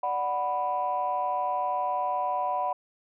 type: chord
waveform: sine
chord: B minor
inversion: first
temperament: equal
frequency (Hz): 587.3 / 740 / 987.8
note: D5 / F#5 / B5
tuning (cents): 0 / 0 / 0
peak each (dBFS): -33 / -28 / -28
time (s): 0.03-2.73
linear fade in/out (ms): 5
effects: tanh soft clip ceiling -18 dBFS